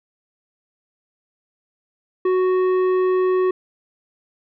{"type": "tone with tanh clipping", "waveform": "triangle", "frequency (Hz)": 370, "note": "F#4", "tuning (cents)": 0, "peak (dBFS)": -17, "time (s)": [2.25, 3.51], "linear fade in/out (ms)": 5, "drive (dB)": 14, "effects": []}